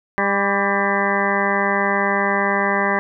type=harmonic tone with a mistuned harmonic; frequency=199.5 Hz; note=G3; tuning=31 cents sharp; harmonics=1 / 2 / 3 / 4 / 5 / 6 / 8 / 9 / 10; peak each=-25 / -25 / -25 / -25 / -25 / -25 / -25 / -25 / -25 dBFS; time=0.18-2.99 s; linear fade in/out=0 ms; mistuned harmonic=6; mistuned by=-40 cents; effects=none

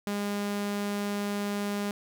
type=tone; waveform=sawtooth; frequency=203.8 Hz; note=G#3; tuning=32 cents flat; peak=-25 dBFS; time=0.07-1.91 s; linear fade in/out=0 ms; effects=none

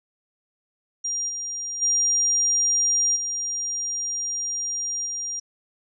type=tone with level steps; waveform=sine; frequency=5700 Hz; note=F8; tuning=34 cents sharp; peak=-24 / -28 / -18 / -25 / -27 dBFS; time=1.04-5.4 s; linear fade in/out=10 ms; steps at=1.28 / 1.81 / 3.15 / 5.05 s; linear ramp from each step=20 ms; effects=none

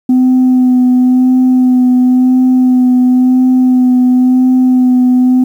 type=tone with vibrato; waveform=sine; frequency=253.3 Hz; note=B3; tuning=44 cents sharp; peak=-3 dBFS; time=0.09-5.44 s; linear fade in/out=5 ms; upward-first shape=sine; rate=0.96 Hz; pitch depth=17 cents each way; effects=tanh soft clip ceiling -3 dBFS + 7-bit

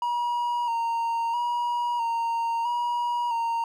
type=tone with vibrato; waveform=triangle; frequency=942 Hz; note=A#5; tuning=18 cents sharp; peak=-22 dBFS; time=0.02-3.64 s; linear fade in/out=2 ms; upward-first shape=square; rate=0.76 Hz; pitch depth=32 cents each way; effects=none

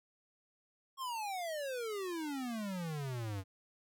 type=exponential sweep; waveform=square; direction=down; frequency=1100 to 92.7 Hz; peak=-38 dBFS; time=0.97-3.44 s; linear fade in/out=50 ms; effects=none

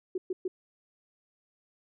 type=tone bursts; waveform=sine; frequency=370 Hz; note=F#4; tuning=in tune; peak=-28 dBFS; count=3; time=0.15-0.48 s; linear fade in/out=5 ms; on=30 ms; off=120 ms; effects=none

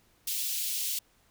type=high-pass noise; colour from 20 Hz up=white; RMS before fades=-32 dBFS; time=0.27-0.99 s; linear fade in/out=5 ms; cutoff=2800 Hz; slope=24 dB/octave; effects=pink hiss -66 dBFS RMS until 1.3 s

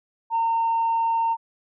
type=tone; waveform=sine; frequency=914 Hz; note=A#5; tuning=34 cents flat; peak=-18 dBFS; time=0.3-1.37 s; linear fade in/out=50 ms; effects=tanh soft clip ceiling -16 dBFS

